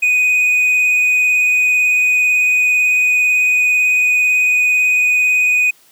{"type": "tone with vibrato", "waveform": "triangle", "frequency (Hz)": 2489, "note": "D#7", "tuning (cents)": 0, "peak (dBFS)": -9, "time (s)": [0.02, 5.71], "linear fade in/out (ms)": 10, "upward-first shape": "sine", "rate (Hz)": 18, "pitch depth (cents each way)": 14, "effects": ["white hiss -50 dBFS RMS until 5.91 s", "high-pass 150 Hz 12 dB/octave"]}